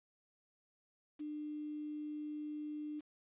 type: tone with quantisation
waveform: sine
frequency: 300 Hz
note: D4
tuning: 37 cents sharp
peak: -40 dBFS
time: 1.19-3.01 s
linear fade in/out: 20 ms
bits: 10
effects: resampled to 8000 Hz